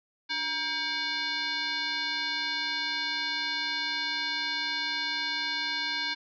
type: tone with frequency modulation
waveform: sine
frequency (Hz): 2900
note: F#7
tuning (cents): -35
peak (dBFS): -28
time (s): 0.29-6.15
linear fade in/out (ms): 20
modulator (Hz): 652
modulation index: 2.8
effects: none